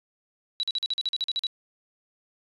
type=tone bursts; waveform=sine; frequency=3914 Hz; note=B7; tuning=16 cents flat; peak=-24 dBFS; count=12; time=0.6-1.468 s; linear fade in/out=0 ms; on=32 ms; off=44 ms; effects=resampled to 22050 Hz